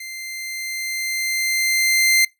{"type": "tone with level ramp", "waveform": "sawtooth", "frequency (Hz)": 2085, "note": "C7", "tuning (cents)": -7, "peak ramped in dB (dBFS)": [-28, -9], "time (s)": [0, 2.25], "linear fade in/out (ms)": 5, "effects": ["noise-tail reverb RT60 0.2 s tail -22 dB re dry"]}